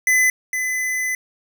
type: tone pair in turn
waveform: square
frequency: 2016 / 2016 Hz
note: B6 / B6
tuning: +35 / +35 cents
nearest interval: unison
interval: 0 cents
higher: neither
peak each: -14 / -21 dBFS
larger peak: first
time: 0.07-0.3 / 0.53-1.15 s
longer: second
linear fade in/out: 2 ms
effects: none